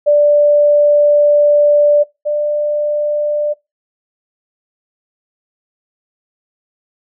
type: tone pair in turn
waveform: sine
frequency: 587.3 / 593.1 Hz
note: D5 / D5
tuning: 0 / +17 cents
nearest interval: unison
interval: 17 cents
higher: second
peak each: -6 / -13 dBFS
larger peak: first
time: 0.06-2.04 / 2.25-3.54 s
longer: first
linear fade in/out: 20 ms
effects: noise-tail reverb RT60 0.2 s tail -20 dB re dry